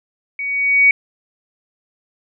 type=tone with level ramp; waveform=sine; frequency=2250 Hz; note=C#7; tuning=25 cents sharp; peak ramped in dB=-22 to -6 dBFS; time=0.39-0.91 s; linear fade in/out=2 ms; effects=none